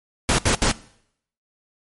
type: noise bursts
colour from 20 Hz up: pink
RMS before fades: -18 dBFS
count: 3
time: 0.29-0.714 s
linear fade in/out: 0 ms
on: 94 ms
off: 71 ms
effects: noise-tail reverb RT60 0.7 s tail -20 dB re dry + MP3 48 kbps